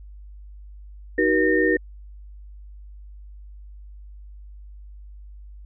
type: tone cluster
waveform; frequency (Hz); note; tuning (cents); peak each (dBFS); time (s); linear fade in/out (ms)
sine; 313.6 / 379.7 / 478.1 / 1830; D#4 / F#4 / A#4 / A#6; +14 / +45 / +44 / -32; -22; 1.18-1.77; 5
effects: added 50 Hz sine -39 dBFS peak until 5.65 s